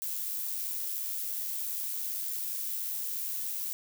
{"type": "noise with amplitude modulation", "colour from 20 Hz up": "violet", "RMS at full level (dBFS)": -33, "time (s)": [0.02, 3.73], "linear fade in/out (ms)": 0, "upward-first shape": "sine", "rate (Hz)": 97.3, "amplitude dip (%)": 35, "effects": []}